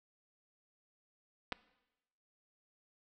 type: clicks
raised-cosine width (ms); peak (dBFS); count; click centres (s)
0.3; -21; 2; 1.522 / 1.526
effects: noise-tail reverb RT60 1.0 s tail -20 dB re dry